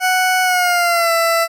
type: tone with pitch glide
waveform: 20% pulse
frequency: 740 to 666.9 Hz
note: F#5 to E5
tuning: 0 to +20 cents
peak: -8 dBFS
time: 0-1.48 s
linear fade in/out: 50 ms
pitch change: -180 cents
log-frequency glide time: 0.43-1.12 s
effects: none